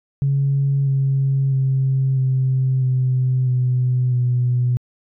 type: tone with pitch steps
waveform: sine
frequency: 138.59 / 135.97 / 133.41 / 130.89 / 128.42 / 125.99 / 123.61 Hz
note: C#3 / C#3 / C3 / C3 / C3 / B2 / B2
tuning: 0 / -33 / +34 / +1 / -32 / +35 / +2 cents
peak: -14 dBFS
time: 0.22-4.77 s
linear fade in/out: 0 ms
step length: 650 ms
effects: tanh soft clip ceiling -10 dBFS